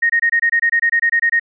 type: tone bursts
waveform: sine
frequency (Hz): 1860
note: A#6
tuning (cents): -4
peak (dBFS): -11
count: 14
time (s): 0.02-1.397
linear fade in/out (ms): 10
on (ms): 77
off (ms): 23
effects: none